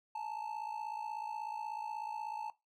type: ring-modulated tone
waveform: triangle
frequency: 880 Hz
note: A5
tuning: in tune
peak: -33 dBFS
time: 0.15-2.5 s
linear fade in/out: 2 ms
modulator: 28.2 Hz
effects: noise-tail reverb RT60 0.2 s tail -18 dB re dry